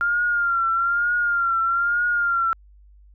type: tone with vibrato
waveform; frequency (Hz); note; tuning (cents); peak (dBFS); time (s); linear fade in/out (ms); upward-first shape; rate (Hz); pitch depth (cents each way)
sine; 1393; F6; -5; -18; 0.01-2.53; 0; triangle; 1.1; 64
effects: added 50 Hz sine -47 dBFS peak until 3.14 s